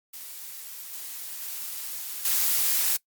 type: noise with level steps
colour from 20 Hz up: blue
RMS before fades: -40 / -37 / -35 / -24 dBFS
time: 0.13-2.97 s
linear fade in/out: 10 ms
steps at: 0.93 / 1.42 / 2.25 s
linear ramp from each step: 2 ms
effects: noise-tail reverb RT60 0.1 s tail -20 dB re dry + Opus 48 kbps

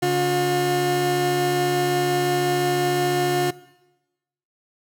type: tone pair together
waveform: 30% pulse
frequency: 141.99 / 357.8 Hz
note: C#3 / F4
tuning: +42 / +42 cents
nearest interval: octave + major third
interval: 1600 cents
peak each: -23 / -17 dBFS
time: 0.02-3.51 s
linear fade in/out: 10 ms
effects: noise-tail reverb RT60 1.0 s tail -20 dB re dry

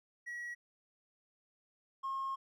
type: tone pair in turn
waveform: triangle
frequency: 1919 / 1077 Hz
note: A#6 / C6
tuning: +50 / +50 cents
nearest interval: minor seventh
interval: 1000 cents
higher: first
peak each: -38 / -32 dBFS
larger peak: second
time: 0.26-0.55 / 2.03-2.36 s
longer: second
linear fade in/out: 20 ms
effects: tanh soft clip ceiling -32 dBFS

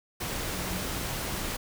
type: tone in noise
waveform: sine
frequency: 183.4 Hz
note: F#3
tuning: 15 cents flat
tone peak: -38 dBFS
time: 0.53-0.83 s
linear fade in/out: 10 ms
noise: pink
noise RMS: -33 dBFS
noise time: 0.2-1.57 s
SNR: -8 dB
effects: none

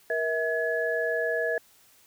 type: tone cluster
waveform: sine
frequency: 473 / 646 / 1696 Hz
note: A#4 / E5 / G#6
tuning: +25 / -35 / +36 cents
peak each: -29 dBFS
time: 0.1-1.58 s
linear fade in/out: 2 ms
effects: white hiss -59 dBFS RMS until 2.06 s

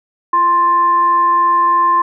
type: tone with frequency modulation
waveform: sine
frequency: 1049 Hz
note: C6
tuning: 4 cents sharp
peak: -9 dBFS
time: 0.33-2.02 s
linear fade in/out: 5 ms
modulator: 707 Hz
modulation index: 0.23
effects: none

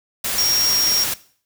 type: tone in noise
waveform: sine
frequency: 5588 Hz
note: F8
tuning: in tune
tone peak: -16 dBFS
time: 0.38-1.04 s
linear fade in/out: 5 ms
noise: white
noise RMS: -23 dBFS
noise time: 0.24-1.14 s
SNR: +4 dB
effects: noise-tail reverb RT60 0.5 s tail -18 dB re dry

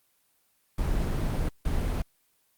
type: noise bursts at uneven times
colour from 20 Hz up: brown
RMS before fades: -27 dBFS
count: 2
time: 0.78-1.49 / 1.65-2.02 s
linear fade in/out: 5 ms
effects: white hiss -69 dBFS RMS until 2.57 s + Opus 24 kbps

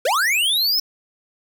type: linear sweep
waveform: square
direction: up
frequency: 444.8 to 5360 Hz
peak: -17 dBFS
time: 0.05-0.8 s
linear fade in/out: 5 ms
effects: none

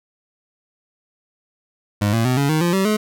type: tone with pitch steps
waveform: 25% pulse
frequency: 103 / 114.29 / 126.81 / 140.7 / 156.12 / 173.22 / 192.2 / 213.3 Hz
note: G#2 / A#2 / B2 / C#3 / D#3 / F3 / G3 / G#3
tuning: -14 / -34 / +46 / +26 / +6 / -14 / -34 / +46 cents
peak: -12 dBFS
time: 2.01-2.97 s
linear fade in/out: 10 ms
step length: 120 ms
effects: none

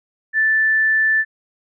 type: tone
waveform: sine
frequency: 1760 Hz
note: A6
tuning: in tune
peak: -13 dBFS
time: 0.33-1.25 s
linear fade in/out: 50 ms
effects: none

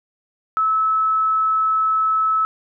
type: tone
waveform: sine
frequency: 1300 Hz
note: E6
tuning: 24 cents flat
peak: -15 dBFS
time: 0.57-2.45 s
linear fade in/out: 0 ms
effects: none

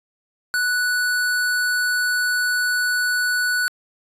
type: tone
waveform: square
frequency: 1480 Hz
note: F#6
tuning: in tune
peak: -19 dBFS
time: 0.54-3.68 s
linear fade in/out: 0 ms
effects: resampled to 32000 Hz

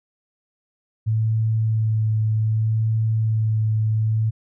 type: tone with vibrato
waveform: sine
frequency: 110 Hz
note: A2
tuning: in tune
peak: -17 dBFS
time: 1.06-4.31 s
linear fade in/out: 20 ms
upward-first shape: sine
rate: 0.65 Hz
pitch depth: 15 cents each way
effects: none

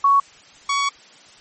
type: tone pair in turn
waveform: sine / sawtooth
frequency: 1115 / 1122.8 Hz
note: C#6 / C#6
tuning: +10 / +22 cents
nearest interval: unison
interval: 12 cents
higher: second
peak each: -11 / -14 dBFS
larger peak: first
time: 0.04-0.2 / 0.69-0.89 s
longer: second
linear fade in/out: 5 ms
effects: white hiss -47 dBFS RMS until 1.4 s + MP3 32 kbps

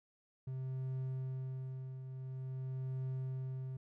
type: tone with tremolo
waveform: triangle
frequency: 130.81 Hz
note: C3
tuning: in tune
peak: -34 dBFS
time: 0.47-3.77 s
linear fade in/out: 5 ms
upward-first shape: triangle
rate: 0.48 Hz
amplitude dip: 60%
effects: none

